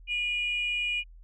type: tone pair together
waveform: sine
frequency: 2442 / 2904 Hz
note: D#7 / F#7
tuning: -33 / -33 cents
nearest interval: minor third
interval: 300 cents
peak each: -27 / -32 dBFS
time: 0.07-1.04 s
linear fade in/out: 50 ms
effects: tanh soft clip ceiling -20 dBFS + added 41 Hz sine -47 dBFS peak until 1.23 s